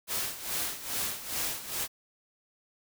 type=noise with tremolo; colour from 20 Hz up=white; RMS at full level=-31 dBFS; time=0.07-1.88 s; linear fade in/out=50 ms; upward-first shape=sine; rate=2.4 Hz; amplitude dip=75%; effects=none